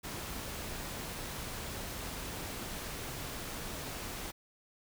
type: noise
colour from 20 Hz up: pink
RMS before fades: -41 dBFS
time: 0.03-4.32 s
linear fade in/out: 20 ms
effects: none